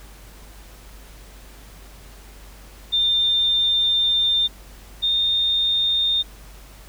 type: tone pair in turn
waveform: sine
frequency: 3605 / 3647 Hz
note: A7 / A#7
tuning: +41 / -39 cents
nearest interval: unison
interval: 20 cents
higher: second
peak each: -16 / -17 dBFS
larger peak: first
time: 2.92-4.48 / 5.02-6.23 s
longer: first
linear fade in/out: 20 ms
effects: added 49 Hz sine -42 dBFS peak until 6.88 s + pink hiss -47 dBFS RMS until 6.88 s